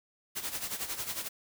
white noise with tremolo, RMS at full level -34 dBFS, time 0.35-1.29 s, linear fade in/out 20 ms, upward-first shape sine, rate 11 Hz, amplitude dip 70%, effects none

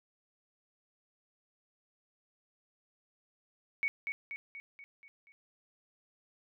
sine tone with echo, 2233 Hz, C#7, 12 cents sharp, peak -28 dBFS, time 3.83-3.88 s, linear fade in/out 0 ms, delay 240 ms, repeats 6, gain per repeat -5 dB, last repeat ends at 5.32 s, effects none

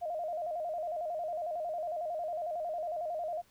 sine tone with vibrato, 659.3 Hz, E5, in tune, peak -33 dBFS, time 0.01-3.42 s, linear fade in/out 20 ms, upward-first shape square, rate 11 Hz, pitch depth 100 cents each way, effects pink hiss -66 dBFS RMS until 3.5 s

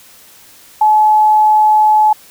sine tone, 856 Hz, A5, 48 cents flat, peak -6 dBFS, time 0.81-2.13 s, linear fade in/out 5 ms, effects white hiss -42 dBFS RMS until 2.3 s

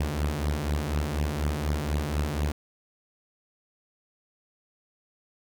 sawtooth beating tone pair, 71.3 / 75.4 Hz, C#2 / D2, +49 / +46 cents, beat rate 4.1 Hz, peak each -26 / -24 dBFS, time 0-2.52 s, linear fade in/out 5 ms, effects none

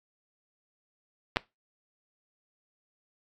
clicks, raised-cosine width 0.3 ms, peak -16 / -7 dBFS, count 2, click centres 1.361 / 1.369 s, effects noise-tail reverb RT60 0.2 s tail -20 dB re dry + AAC 48 kbps

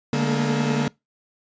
40% pulse tone cluster, 146 / 207.1 / 225.9 / 236.4 / 433.1 Hz, D3 / G#3 / A3 / A#3 / A4, -10 / -5 / +46 / +24 / -27 cents, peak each -23 / -29 / -29 / -23 / -30 dBFS, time 0.13-0.88 s, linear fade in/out 2 ms, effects noise-tail reverb RT60 0.2 s tail -23 dB re dry + resampled to 16000 Hz

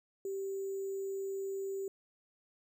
sine tone with sample-and-hold, 389.1 Hz, G4, 13 cents flat, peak -35 dBFS, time 0.25-1.88 s, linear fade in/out 2 ms, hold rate 7350 Hz, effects none

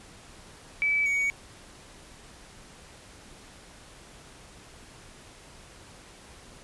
sine / triangle tone pair in turn, 2300 / 2247 Hz, D7 / C#7, -37 / +23 cents, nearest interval unison, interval 40 cents, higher first, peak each -22 dBFS, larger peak neither, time 0.82-1.06 / 1.06-1.3 s, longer neither, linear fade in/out 0 ms, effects pink hiss -50 dBFS RMS until 6.63 s + resampled to 24000 Hz

